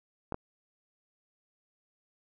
clicks, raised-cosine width 1 ms, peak -20 dBFS, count 2, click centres 0.323 / 0.344 s, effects none

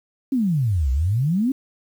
sine exponential two-way sweep, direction down then up, 280 to 61.74 to 280 Hz, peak -17 dBFS, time 0.32-1.52 s, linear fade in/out 5 ms, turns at 0.91 s, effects 8-bit

